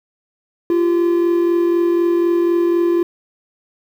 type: tone pair together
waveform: triangle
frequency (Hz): 343.5 / 387.5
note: F4 / G4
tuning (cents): -29 / -20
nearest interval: major second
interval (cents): 209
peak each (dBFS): -11 / -21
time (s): 0.7-3.03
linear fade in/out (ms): 2
effects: 8-bit